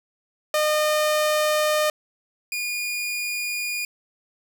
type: tone pair in turn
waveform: sawtooth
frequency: 609 / 2436 Hz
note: D#5 / D#7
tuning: -37 / -37 cents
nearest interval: 2 octaves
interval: 2400 cents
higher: second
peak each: -15 / -22 dBFS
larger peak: first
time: 0.54-1.9 / 2.52-3.85 s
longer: first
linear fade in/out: 2 ms
effects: none